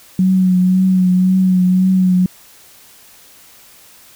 sine tone with vibrato, 185 Hz, F#3, in tune, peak -9 dBFS, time 0.19-2.26 s, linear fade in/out 2 ms, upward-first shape triangle, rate 1.9 Hz, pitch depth 33 cents each way, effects white hiss -44 dBFS RMS until 4.15 s

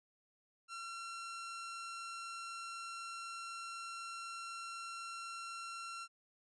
sawtooth tone, 1362 Hz, F6, 44 cents flat, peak -40 dBFS, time 0.68-6.08 s, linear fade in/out 50 ms, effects resampled to 22050 Hz

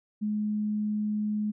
sine tone, 211 Hz, G#3, 28 cents sharp, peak -26 dBFS, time 0.21-1.52 s, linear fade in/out 20 ms, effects none

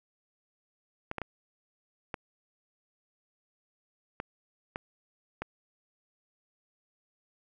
clicks, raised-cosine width 0.5 ms, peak -19 dBFS, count 7, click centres 1.114 / 1.183 / 1.217 / 2.142 / 4.201 / 4.759 / 5.42 s, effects none

